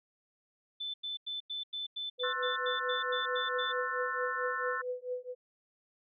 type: tone bursts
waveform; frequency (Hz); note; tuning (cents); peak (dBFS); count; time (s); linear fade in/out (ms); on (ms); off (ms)
sine; 3520; A7; 0; -35; 13; 0.8-3.724; 10; 140; 92
type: tone with tremolo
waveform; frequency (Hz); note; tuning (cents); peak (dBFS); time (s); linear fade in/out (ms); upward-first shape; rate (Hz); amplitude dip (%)
sine; 499.2; B4; +19; -31; 2.18-5.35; 50; triangle; 4.5; 100
type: chord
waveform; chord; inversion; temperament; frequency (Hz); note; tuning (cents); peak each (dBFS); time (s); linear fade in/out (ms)
sine; F# half-diminished seventh; second; just; 1065.6 / 1332 / 1480 / 1776; C6 / E6 / F#6 / A6; +31 / +18 / 0 / +16; -38; 2.23-4.82; 10
effects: none

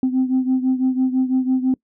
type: beating tone pair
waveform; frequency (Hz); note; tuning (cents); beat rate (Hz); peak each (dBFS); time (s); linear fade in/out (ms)
sine; 257.3 / 263.3; C4 / C4; -29 / +11; 6; -16 / -20; 0.03-1.74; 2
effects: noise-tail reverb RT60 0.1 s tail -24 dB re dry + tanh soft clip ceiling -11 dBFS

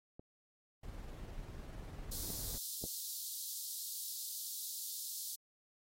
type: clicks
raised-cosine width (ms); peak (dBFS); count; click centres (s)
2; -37 / -34 / -30; 3; 0.195 / 2.303 / 2.84
type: noise with tremolo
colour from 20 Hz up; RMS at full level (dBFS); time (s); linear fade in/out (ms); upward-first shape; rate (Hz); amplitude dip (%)
brown; -46; 0.83-2.58; 5; square; 20; 25
type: high-pass noise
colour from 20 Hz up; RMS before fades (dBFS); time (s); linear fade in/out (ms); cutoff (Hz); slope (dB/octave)
white; -43; 2.11-5.36; 10; 3700; 48
effects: AAC 48 kbps

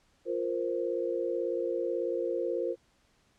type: chord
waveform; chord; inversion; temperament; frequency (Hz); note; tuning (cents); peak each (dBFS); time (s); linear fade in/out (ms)
sine; F suspended fourth; none; just; 349.2 / 465.6 / 523.8; F4 / Bb4 / C5; 0 / -2 / +2; -33; 0.25-2.76; 50
effects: pink hiss -68 dBFS RMS until 3.38 s + low-pass 8000 Hz 12 dB/octave

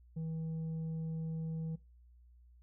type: tone with tanh clipping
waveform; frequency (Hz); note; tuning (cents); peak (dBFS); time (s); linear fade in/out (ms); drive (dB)
sine; 161.1; E3; -39; -37; 0.16-1.76; 10; 4
effects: noise-tail reverb RT60 0.3 s tail -22 dB re dry + added 60 Hz sine -58 dBFS peak until 2.62 s

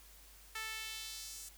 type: tone with high-pass filter sweep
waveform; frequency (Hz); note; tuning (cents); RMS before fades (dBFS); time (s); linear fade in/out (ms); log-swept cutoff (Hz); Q
sawtooth; 440; A4; 0; -45; 0.55-1.49; 5; 1600 to 7500; 1.4
effects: added 50 Hz sine -60 dBFS peak until 1.57 s + white hiss -60 dBFS RMS until 1.57 s

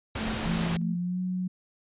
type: noise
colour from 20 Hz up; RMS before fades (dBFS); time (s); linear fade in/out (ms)
pink; -32; 0.15-0.77; 5
type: tone with tremolo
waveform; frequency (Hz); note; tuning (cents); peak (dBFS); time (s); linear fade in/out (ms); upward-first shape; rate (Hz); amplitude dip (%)
sine; 220; A3; 0; -30; 0.17-0.97; 50; square; 3.1; 40
type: tone with pitch glide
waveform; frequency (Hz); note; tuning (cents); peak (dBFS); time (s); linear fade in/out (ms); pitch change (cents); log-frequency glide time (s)
sine; 168.9 to 183.13; E3 to F#3; +42 to -18; -27; 0.45-1.48; 10; +140; 0.78-1.2
effects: resampled to 8000 Hz

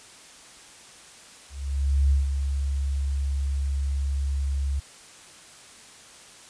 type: tone with ADSR envelope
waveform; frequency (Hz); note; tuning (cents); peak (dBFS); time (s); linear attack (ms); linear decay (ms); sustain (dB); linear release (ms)
sine; 69.3; C#2; 0; -16; 1.49-4.8; 620; 150; -7; 10
effects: white hiss -48 dBFS RMS until 6.49 s + resampled to 22050 Hz

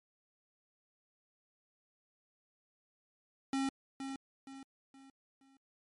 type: tone with echo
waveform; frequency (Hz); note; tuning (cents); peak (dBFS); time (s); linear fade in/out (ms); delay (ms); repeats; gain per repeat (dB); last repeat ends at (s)
square; 270; C#4; -45; -32; 3.53-3.69; 2; 470; 4; -8; 5.57
effects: MP3 48 kbps

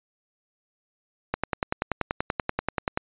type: click train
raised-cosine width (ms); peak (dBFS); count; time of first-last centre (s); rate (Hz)
0.5; -9; 18; 1.34-2.975; 10.4
effects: resampled to 8000 Hz

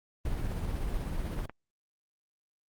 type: noise with tremolo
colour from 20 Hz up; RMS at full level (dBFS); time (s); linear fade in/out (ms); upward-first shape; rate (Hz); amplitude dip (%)
brown; -31; 0.25-1.46; 5; triangle; 16; 35
type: clicks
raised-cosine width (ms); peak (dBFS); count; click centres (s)
0.5; -26; 2; 1.391 / 1.496
effects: Opus 32 kbps

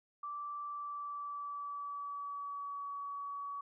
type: tone with pitch glide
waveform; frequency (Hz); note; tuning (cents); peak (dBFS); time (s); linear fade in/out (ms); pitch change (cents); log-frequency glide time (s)
sine; 1167 to 1133.1; D6 to C#6; -11 to +38; -39; 0.23-3.61; 5; -51; 0.64-2.89
effects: none

